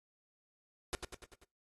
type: noise with echo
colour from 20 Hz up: pink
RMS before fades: -36 dBFS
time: 0.93-0.95 s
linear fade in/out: 0 ms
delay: 97 ms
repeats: 5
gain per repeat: -5 dB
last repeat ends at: 1.435 s
effects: noise-tail reverb RT60 0.3 s tail -24 dB re dry + AAC 32 kbps